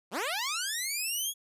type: linear sweep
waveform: 10% pulse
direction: up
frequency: 151.7 to 3370 Hz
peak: -22 dBFS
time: 0.11-1.34 s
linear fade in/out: 50 ms
effects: resampled to 32000 Hz